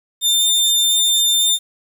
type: tone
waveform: sawtooth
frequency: 3602 Hz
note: A7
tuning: 40 cents sharp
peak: -10 dBFS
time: 0.21-1.59 s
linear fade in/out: 50 ms
effects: 8-bit